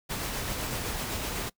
pink noise with tremolo, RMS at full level -32 dBFS, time 0.09-1.5 s, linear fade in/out 20 ms, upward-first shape sine, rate 7.9 Hz, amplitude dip 25%, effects noise-tail reverb RT60 0.1 s tail -22 dB re dry

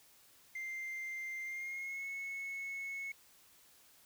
sine tone with pitch glide, 2093 to 2196 Hz, C7 to C#7, 0 to -17 cents, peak -37 dBFS, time 0.55-3.12 s, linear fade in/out 5 ms, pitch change +83 cents, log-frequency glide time 1.44-2.07 s, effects tanh soft clip ceiling -38 dBFS + white hiss -64 dBFS RMS until 4.05 s

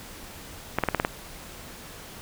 clicks, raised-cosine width 0.5 ms, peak -7 dBFS, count 6, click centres 0.786 / 0.837 / 0.887 / 0.947 / 0.999 / 1.049 s, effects pink hiss -43 dBFS RMS until 2.21 s

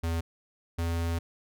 square tone pair in turn, 83 / 83.96 Hz, E2 / E2, +12 / +32 cents, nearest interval unison, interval 20 cents, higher second, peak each -28 dBFS, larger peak neither, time 0.03-0.21 / 0.78-1.19 s, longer second, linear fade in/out 10 ms, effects none

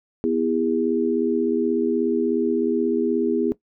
sine chord, E major, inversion second, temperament equal with one note detuned, 246.9 / 329.6 / 406.1 Hz, B3 / E4 / G#4, 0 / 0 / -39 cents, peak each -23 dBFS, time 0.24-3.52 s, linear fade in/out 0 ms, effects noise-tail reverb RT60 0.1 s tail -17 dB re dry

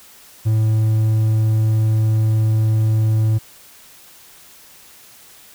triangle tone, 109.6 Hz, A2, 6 cents flat, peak -11 dBFS, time 0.45-3.39 s, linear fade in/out 20 ms, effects white hiss -45 dBFS RMS until 5.54 s

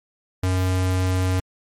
square tone, 92.5 Hz, F#2, in tune, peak -19 dBFS, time 0.43-1.4 s, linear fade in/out 5 ms, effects MP3 64 kbps

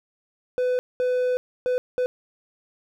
triangle tone bursts at uneven times, 501 Hz, B4, 25 cents sharp, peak -18 dBFS, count 4, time 0.58-0.79 / 1-1.37 / 1.66-1.78 / 1.98-2.06 s, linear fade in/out 0 ms, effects none

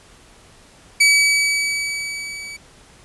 sawtooth tone with level ramp, 2284 Hz, D7, 49 cents flat, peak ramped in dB -6 to -28 dBFS, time 1-2.57 s, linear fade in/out 10 ms, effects pink hiss -48 dBFS RMS until 3.04 s + resampled to 24000 Hz

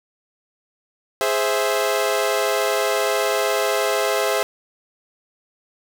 sawtooth chord, Ab augmented, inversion none, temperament equal, 415.3 / 523.3 / 659.3 Hz, Ab4 / C5 / E5, 0 / 0 / 0 cents, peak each -19 dBFS, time 1.21-4.43 s, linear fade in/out 0 ms, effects none

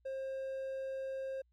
triangle tone, 533 Hz, C5, 32 cents sharp, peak -35 dBFS, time 0.05-1.42 s, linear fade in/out 10 ms, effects added 60 Hz sine -69 dBFS peak until 1.52 s + MP3 96 kbps

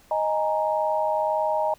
sine chord, D# suspended fourth, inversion none, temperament equal, 622.3 / 830.6 / 932.3 Hz, D#5 / G#5 / A#5, 0 / 0 / 0 cents, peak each -24 / -27 / -26 dBFS, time 0.11-1.74 s, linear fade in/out 2 ms, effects pink hiss -56 dBFS RMS until 1.78 s

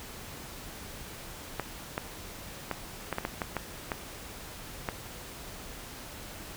clicks, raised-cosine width 0.5 ms, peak -15 dBFS, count 10, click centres 1.597 / 1.979 / 2.713 / 3.127 / 3.184 / 3.251 / 3.418 / 3.567 / 3.918 / 4.888 s, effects pink hiss -44 dBFS RMS until 6.56 s

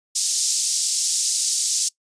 pink band-pass noise, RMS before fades -22 dBFS, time 0.15-1.89 s, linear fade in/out 10 ms, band 5200 to 9200 Hz, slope 24 dB/octave, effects noise-tail reverb RT60 0.1 s tail -22 dB re dry + resampled to 22050 Hz

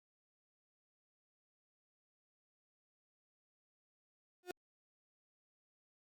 35% pulse tone with exponential growth, 359.4 Hz, F4, 50 cents sharp, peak -35 dBFS, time 4.43-4.51 s, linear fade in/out 1 ms, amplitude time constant 17 ms, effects Opus 48 kbps

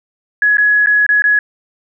sine tone with dropouts, 1682 Hz, G#6, 22 cents sharp, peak -8 dBFS, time 0.42-1.39 s, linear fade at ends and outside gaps 2 ms, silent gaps 0.571-0.582 / 0.861-0.87 / 1.065-1.09 / 1.221-1.24 s, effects none

